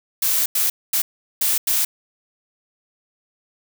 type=noise bursts at uneven times; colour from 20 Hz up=blue; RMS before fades=-19 dBFS; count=5; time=0.22-0.46 / 0.55-0.7 / 0.93-1.02 / 1.41-1.58 / 1.67-1.85 s; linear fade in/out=5 ms; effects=none